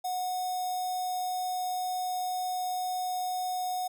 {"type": "tone with notch filter", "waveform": "square", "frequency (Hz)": 733, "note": "F#5", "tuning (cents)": -16, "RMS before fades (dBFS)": -32, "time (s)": [0.04, 3.88], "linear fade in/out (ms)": 10, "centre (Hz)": 2300, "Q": 0.82, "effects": []}